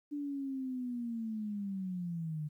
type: linear sweep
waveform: sine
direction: down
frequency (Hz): 293.7 to 148.1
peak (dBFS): -35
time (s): 0.11-2.49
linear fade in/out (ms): 20
effects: 12-bit